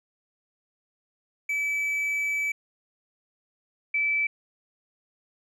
triangle / sine tone pair in turn, 2301 / 2313 Hz, D7 / D7, -36 / -27 cents, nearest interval unison, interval 9 cents, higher second, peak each -23 / -22 dBFS, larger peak second, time 1.49-2.52 / 3.94-4.27 s, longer first, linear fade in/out 5 ms, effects none

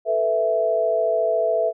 sine chord, A suspended second, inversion none, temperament equal, 440 / 493.9 / 659.3 Hz, A4 / B4 / E5, 0 / 0 / 0 cents, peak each -25 / -25 / -19 dBFS, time 0.05-1.73 s, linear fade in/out 50 ms, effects none

